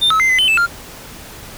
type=tone with pitch steps; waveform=triangle; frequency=3606 / 1292 / 2078 / 2028 / 3050 / 2634 / 1395 Hz; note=A7 / E6 / C7 / B6 / G7 / E7 / F6; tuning=+42 / -35 / -12 / +45 / -48 / -2 / -2 cents; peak=-9 dBFS; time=0.01-0.668 s; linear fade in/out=20 ms; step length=94 ms; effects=pink hiss -35 dBFS RMS until 1.57 s